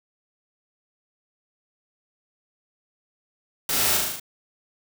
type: noise with echo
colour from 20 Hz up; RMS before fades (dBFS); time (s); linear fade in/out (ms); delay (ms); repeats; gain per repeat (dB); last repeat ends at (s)
white; -25; 3.69-3.97; 2; 38; 6; -2; 4.198
effects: none